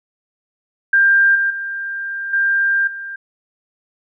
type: tone with level steps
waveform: sine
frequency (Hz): 1592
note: G6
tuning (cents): +26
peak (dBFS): -9 / -14 / -22 / -13 / -26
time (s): 0.93-3.16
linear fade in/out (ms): 5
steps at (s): 1.35 / 1.5 / 2.33 / 2.87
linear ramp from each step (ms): 5
effects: none